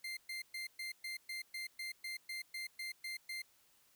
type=tone bursts; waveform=30% pulse; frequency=2093 Hz; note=C7; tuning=in tune; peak=-38 dBFS; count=14; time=0.04-3.42 s; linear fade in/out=5 ms; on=130 ms; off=120 ms; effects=white hiss -70 dBFS RMS until 3.95 s